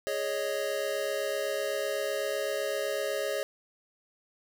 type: chord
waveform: square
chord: Ab suspended fourth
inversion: none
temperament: equal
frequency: 415.3 / 554.4 / 622.3 Hz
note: Ab4 / Db5 / Eb5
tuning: 0 / 0 / 0 cents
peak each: -36 / -33 / -35 dBFS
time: 0.07-3.43 s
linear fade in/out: 0 ms
effects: none